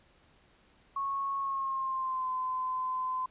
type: tone with pitch glide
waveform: sine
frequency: 1100 to 1026.3 Hz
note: C#6 to C6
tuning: -14 to -34 cents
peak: -30 dBFS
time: 0.96-3.26 s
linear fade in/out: 5 ms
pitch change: -120 cents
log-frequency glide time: 1.39-2.3 s
effects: pink hiss -64 dBFS RMS until 3.3 s + resampled to 8000 Hz

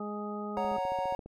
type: harmonic tone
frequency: 208 Hz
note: G#3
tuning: 3 cents sharp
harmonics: 1 / 2 / 3 / 4 / 6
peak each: -37 / -40 / -45 / -44 / -42 dBFS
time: 0-0.77 s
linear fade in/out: 5 ms
type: chord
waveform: triangle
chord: F# major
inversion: second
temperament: equal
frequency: 554.4 / 740 / 932.3 Hz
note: C#5 / F#5 / A#5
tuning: 0 / 0 / 0 cents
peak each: -32 dBFS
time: 0.57-1.15 s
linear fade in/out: 0 ms
type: click train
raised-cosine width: 2 ms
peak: -32 dBFS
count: 11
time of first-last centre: 0.58-1.26 s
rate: 14.7 Hz
effects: none

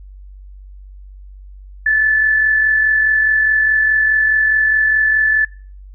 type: tone with amplitude modulation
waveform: sine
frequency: 1742 Hz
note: A6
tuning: 18 cents flat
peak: -9 dBFS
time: 1.86-5.45 s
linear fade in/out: 5 ms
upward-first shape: sine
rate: 44.8 Hz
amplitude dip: 40%
effects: noise-tail reverb RT60 0.4 s tail -22 dB re dry + added 48 Hz sine -34 dBFS peak until 5.94 s

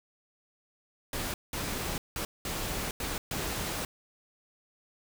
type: noise bursts at uneven times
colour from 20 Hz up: pink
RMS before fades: -34 dBFS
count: 6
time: 1.13-1.34 / 1.53-1.98 / 2.16-2.25 / 2.45-2.91 / 3-3.18 / 3.31-3.85 s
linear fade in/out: 2 ms
effects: none

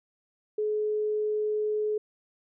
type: tone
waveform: sine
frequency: 425.1 Hz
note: G#4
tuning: 40 cents sharp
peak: -25 dBFS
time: 0.58-1.98 s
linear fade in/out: 5 ms
effects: none

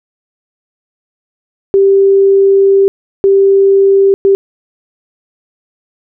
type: tone bursts at uneven times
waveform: sine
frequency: 392.2 Hz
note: G4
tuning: 1 cent sharp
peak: -4 dBFS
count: 3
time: 1.74-2.88 / 3.24-4.14 / 4.25-4.35 s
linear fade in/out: 0 ms
effects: none

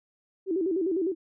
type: tone with vibrato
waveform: sine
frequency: 353.1 Hz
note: F4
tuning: 19 cents sharp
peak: -24 dBFS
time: 0.46-1.15 s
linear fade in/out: 50 ms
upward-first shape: square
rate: 9.9 Hz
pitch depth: 140 cents each way
effects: none

